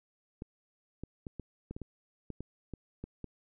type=clicks; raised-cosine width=3 ms; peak=-27 dBFS; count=12; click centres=0.421 / 1.036 / 1.268 / 1.397 / 1.71 / 1.765 / 1.817 / 2.303 / 2.406 / 2.737 / 3.04 / 3.243 s; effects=none